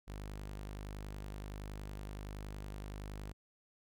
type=tone; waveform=sawtooth; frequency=50.7 Hz; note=G#1; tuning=41 cents flat; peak=-39 dBFS; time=0.07-3.33 s; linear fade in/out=20 ms; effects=none